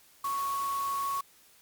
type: tone in noise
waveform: sine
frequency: 1108.7 Hz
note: C#6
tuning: in tune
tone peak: -29 dBFS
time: 0.24-1.21 s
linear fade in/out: 5 ms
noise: white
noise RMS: -43 dBFS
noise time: 0.24-1.21 s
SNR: +11 dB
effects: white hiss -60 dBFS RMS until 1.61 s + Opus 48 kbps